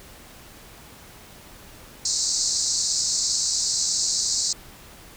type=band-pass noise; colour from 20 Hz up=white; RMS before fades=-24 dBFS; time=2.05-4.53 s; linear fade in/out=5 ms; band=4100 to 7900 Hz; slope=96 dB/octave; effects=pink hiss -46 dBFS RMS until 5.16 s